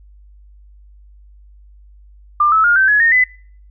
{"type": "tone with pitch steps", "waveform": "sine", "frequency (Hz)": [1194, 1302.1, 1419.9, 1548.4, 1688.6, 1841.4, 2008], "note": ["D6", "E6", "F6", "G6", "G#6", "A#6", "B6"], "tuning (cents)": [28, -22, 28, -22, 28, -22, 28], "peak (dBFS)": -9, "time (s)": [2.4, 3.24], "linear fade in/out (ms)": 5, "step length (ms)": 120, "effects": ["noise-tail reverb RT60 0.5 s tail -23 dB re dry", "added 50 Hz sine -41 dBFS peak until 3.7 s"]}